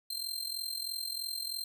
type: tone with amplitude modulation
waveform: sawtooth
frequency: 4153 Hz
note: C8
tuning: 14 cents flat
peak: -29 dBFS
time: 0.1-1.64 s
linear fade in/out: 5 ms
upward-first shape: sine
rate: 43.1 Hz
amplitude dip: 75%
effects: none